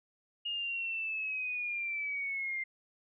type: linear sweep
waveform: sine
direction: down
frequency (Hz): 2853 to 2093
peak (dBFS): -33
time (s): 0.45-2.64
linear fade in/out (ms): 10
effects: none